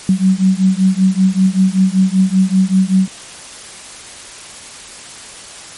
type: beating tone pair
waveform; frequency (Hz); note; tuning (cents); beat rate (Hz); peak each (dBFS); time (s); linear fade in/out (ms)
sine; 186.2 / 191.4; F#3 / G3; +11 / -41; 5.2; -12; 0.09-3.08; 2
effects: white hiss -33 dBFS RMS until 5.77 s + MP3 48 kbps